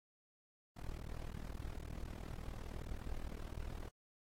brown noise with amplitude modulation, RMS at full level -41 dBFS, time 0.76-3.89 s, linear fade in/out 10 ms, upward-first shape sine, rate 39.5 Hz, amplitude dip 100%, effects AAC 48 kbps

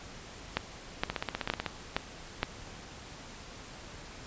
two click trains, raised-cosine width 0.3 ms, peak -15 / -11 dBFS, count 10 / 5, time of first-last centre 1.1-1.663 / 0.57-2.43 s, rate 16 / 2.15 Hz, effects pink hiss -47 dBFS RMS until 4.26 s + resampled to 16000 Hz

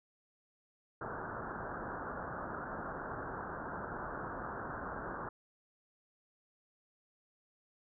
white low-pass noise, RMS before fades -42 dBFS, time 1.01-5.29 s, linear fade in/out 5 ms, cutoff 1600 Hz, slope 96 dB/octave, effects none

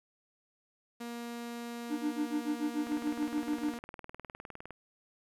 sawtooth tone, 236.4 Hz, A#3, 24 cents sharp, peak -35 dBFS, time 1-3.79 s, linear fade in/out 10 ms
triangle tone with tremolo, 299.1 Hz, D4, 32 cents sharp, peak -26 dBFS, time 1.89-3.78 s, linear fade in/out 50 ms, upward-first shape sine, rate 6.9 Hz, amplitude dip 100%
click train, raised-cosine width 0.5 ms, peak -29 dBFS, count 37, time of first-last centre 2.87-4.707 s, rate 19.6 Hz
effects resampled to 32000 Hz + 10-bit

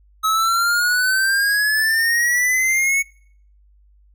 square exponential sweep, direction up, 1279 to 2223 Hz, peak -16 dBFS, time 0.23-3.03 s, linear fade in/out 20 ms, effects noise-tail reverb RT60 0.6 s tail -26 dB re dry + added 50 Hz sine -50 dBFS peak until 4.14 s

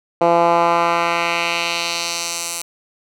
10% pulse tone with band-pass filter sweep, 170.1 Hz, F3, 45 cents flat, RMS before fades -18 dBFS, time 0.21-2.62 s, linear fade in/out 5 ms, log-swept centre 630 to 9100 Hz, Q 1.3, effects none

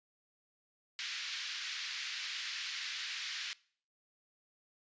white band-pass noise, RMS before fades -41 dBFS, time 0.99-3.53 s, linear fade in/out 0 ms, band 1600 to 4900 Hz, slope 24 dB/octave, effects noise-tail reverb RT60 0.5 s tail -22 dB re dry + resampled to 16000 Hz

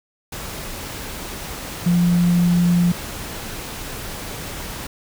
sine tone in noise, 174.61 Hz, F3, in tune, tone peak -13 dBFS, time 1.86-2.92 s, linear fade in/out 5 ms, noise pink, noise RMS -31 dBFS, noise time 0.32-4.87 s, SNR +15 dB, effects none

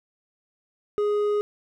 sine tone with hard clipping, 415.3 Hz, G#4, in tune, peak -22 dBFS, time 0.98-1.41 s, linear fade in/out 0 ms, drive 5 dB, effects none

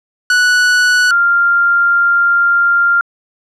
45% pulse / sine tone pair in turn, 1477 / 1394.1 Hz, F#6 / F6, -3 / -3 cents, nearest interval minor second, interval 100 cents, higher first, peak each -8 dBFS, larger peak neither, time 0.3-1.11 / 1.11-3.01 s, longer second, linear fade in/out 2 ms, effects low-pass 7000 Hz 12 dB/octave

